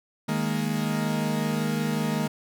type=chord; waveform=40% pulse; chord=D# suspended fourth; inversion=none; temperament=equal; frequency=155.56 / 207.7 / 233.1 Hz; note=D#3 / G#3 / A#3; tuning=0 / 0 / 0 cents; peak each=-28 dBFS; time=0.28-2.28 s; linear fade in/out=10 ms; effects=none

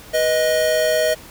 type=tone pair together; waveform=square; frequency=490.1 / 626 Hz; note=B4 / D#5; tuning=-13 / +10 cents; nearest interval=major third; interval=423 cents; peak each=-23 / -17 dBFS; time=0.13-1.15 s; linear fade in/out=20 ms; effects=pink hiss -41 dBFS RMS until 1.3 s

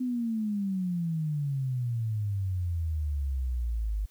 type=exponential sweep; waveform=sine; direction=down; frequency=256.1 to 50 Hz; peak=-27 dBFS; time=0-4.06 s; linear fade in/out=10 ms; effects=white hiss -64 dBFS RMS until 4.1 s

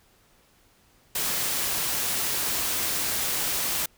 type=noise; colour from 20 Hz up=white; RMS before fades=-27 dBFS; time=1.15-3.86 s; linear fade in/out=5 ms; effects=pink hiss -61 dBFS RMS until 3.97 s

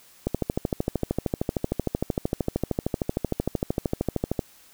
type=click train; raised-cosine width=2 ms; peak=-10 dBFS; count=55; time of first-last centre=0.27-4.392 s; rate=13.1 Hz; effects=white hiss -54 dBFS RMS until 4.73 s

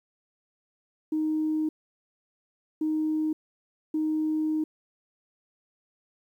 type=tone bursts at uneven times; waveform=sine; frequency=310.9 Hz; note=D#4; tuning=1 cent flat; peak=-23 dBFS; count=3; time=1.12-1.69 / 2.81-3.33 / 3.94-4.64 s; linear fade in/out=5 ms; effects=tanh soft clip ceiling -19 dBFS + 10-bit

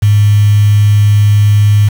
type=tone with quantisation; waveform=sine; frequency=103.8 Hz; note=G#2; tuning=in tune; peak=-4 dBFS; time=0.02-1.89 s; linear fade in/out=10 ms; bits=4; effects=none

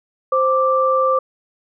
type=tone pair together; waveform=sine; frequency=523.3 / 1174.7 Hz; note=C5 / D6; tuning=0 / 0 cents; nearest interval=octave + major second; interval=1400 cents; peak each=-16 dBFS; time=0.32-1.19 s; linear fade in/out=5 ms; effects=none

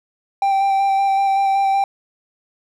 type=tone with vibrato; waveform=triangle; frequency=784 Hz; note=G5; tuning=in tune; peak=-12 dBFS; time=0.42-1.84 s; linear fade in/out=2 ms; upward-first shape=square; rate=5.3 Hz; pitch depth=12 cents each way; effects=none

